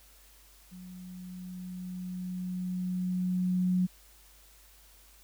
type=tone with level ramp; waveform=sine; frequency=182.3 Hz; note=F#3; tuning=25 cents flat; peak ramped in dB=-44 to -23 dBFS; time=0.71-3.87 s; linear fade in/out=20 ms; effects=added 50 Hz sine -59 dBFS peak until 5.23 s + white hiss -59 dBFS RMS until 5.23 s